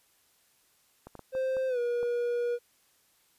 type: clicks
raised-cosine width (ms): 1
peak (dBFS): -30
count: 6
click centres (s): 1.07 / 1.153 / 1.193 / 1.351 / 1.568 / 2.03
type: tone with pitch glide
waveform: triangle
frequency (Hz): 523.3 to 479.9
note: C5 to B4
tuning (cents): 0 to -50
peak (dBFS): -25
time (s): 1.32-2.59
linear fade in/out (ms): 50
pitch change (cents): -150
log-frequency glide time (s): 1.68-1.79
effects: white hiss -67 dBFS RMS until 3.38 s + resampled to 32000 Hz

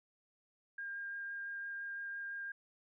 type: tone with vibrato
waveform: sine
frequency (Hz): 1608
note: G6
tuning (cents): +44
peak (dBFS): -40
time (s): 0.78-2.52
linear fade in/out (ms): 5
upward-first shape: triangle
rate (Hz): 5.9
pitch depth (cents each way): 10
effects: none

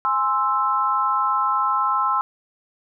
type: chord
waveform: sine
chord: Ab augmented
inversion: none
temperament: equal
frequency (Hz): 830.6 / 1046.5 / 1318.5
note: Ab5 / C6 / E6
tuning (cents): 0 / 0 / 0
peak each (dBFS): -26 / -21 / -21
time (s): 0.05-2.21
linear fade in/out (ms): 0
effects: none

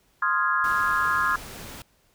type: chord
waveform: sine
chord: F minor seventh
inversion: second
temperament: equal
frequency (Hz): 1046.5 / 1244.5 / 1396.9 / 1661.2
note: C6 / Eb6 / F6 / Ab6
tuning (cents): 0 / 0 / 0 / 0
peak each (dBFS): -26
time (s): 0.22-1.36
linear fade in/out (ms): 5
type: noise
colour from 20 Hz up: pink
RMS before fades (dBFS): -40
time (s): 0.64-1.82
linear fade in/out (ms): 2
effects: pink hiss -64 dBFS RMS until 2.14 s

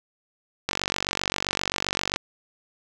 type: click train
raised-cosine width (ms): 0.2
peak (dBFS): -6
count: 71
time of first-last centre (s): 0.69-2.161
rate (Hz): 47.6
effects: none

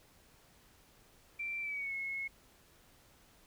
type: tone with pitch glide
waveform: sine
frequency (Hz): 2349 to 2179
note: D7 to C#7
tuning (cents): 0 to -30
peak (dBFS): -36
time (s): 1.39-2.28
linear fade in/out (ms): 10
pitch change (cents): -130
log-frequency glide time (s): 1.61-1.94
effects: pink hiss -64 dBFS RMS until 3.46 s

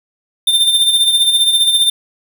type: tone with tremolo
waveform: square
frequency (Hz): 3593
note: A7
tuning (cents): +36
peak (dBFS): -8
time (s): 0.47-1.9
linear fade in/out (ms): 5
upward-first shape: sine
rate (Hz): 15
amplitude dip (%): 55
effects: none

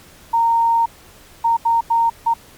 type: tone bursts at uneven times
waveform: sine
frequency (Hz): 923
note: A#5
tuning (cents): -17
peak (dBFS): -12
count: 5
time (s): 0.33-0.86 / 1.44-1.57 / 1.65-1.81 / 1.9-2.1 / 2.26-2.34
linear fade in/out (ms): 10
effects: pink hiss -45 dBFS RMS until 2.57 s + MP3 96 kbps

